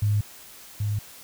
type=tone pair in turn; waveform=sine; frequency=104.1 / 104.1 Hz; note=G#2 / G#2; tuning=+5 / +5 cents; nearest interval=unison; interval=0 cents; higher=neither; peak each=-19 / -23 dBFS; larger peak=first; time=0.02-0.21 / 0.8-0.99 s; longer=neither; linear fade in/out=5 ms; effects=white hiss -46 dBFS RMS until 1.23 s